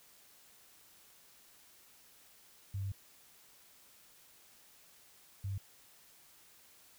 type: tone bursts at uneven times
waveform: sine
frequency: 98 Hz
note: G2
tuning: in tune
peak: -35 dBFS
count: 2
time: 2.74-2.92 / 5.44-5.58 s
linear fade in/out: 5 ms
effects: white hiss -62 dBFS RMS until 6.98 s